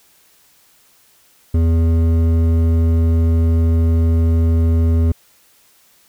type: tone with hard clipping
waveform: triangle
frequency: 82.41 Hz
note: E2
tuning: in tune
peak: -13 dBFS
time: 1.54-5.12 s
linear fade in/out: 5 ms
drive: 14 dB
effects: white hiss -53 dBFS RMS until 6.08 s